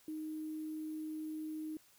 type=tone with sample-and-hold; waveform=sine; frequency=311.1 Hz; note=D#4; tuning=in tune; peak=-39 dBFS; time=0.08-1.77 s; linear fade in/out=2 ms; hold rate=11025 Hz; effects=white hiss -66 dBFS RMS until 1.98 s